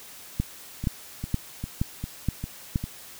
two click trains, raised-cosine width 5 ms, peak -18 / -11 dBFS, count 6 / 6, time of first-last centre 0.84-2.84 / 0.4-2.758 s, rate 2.5 / 2.12 Hz, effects white hiss -45 dBFS RMS until 3.19 s

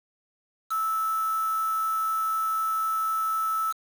sine tone with quantisation, 1312 Hz, E6, 9 cents flat, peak -24 dBFS, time 0.7-3.73 s, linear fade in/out 20 ms, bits 6, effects none

